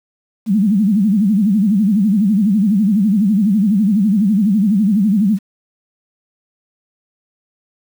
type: tone with vibrato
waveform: sine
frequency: 204.8 Hz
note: G#3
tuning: 24 cents flat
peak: -10 dBFS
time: 0.46-5.39 s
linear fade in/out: 50 ms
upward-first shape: sine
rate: 12 Hz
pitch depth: 170 cents each way
effects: 7-bit